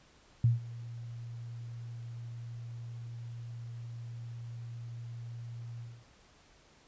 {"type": "tone with ADSR envelope", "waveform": "sine", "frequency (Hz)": 117.5, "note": "A#2", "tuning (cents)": 14, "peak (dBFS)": -20, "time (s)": [0.44, 6.05], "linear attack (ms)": 3, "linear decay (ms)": 150, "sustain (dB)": -20, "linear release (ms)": 250, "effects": ["pink hiss -62 dBFS RMS until 6.87 s", "resampled to 16000 Hz"]}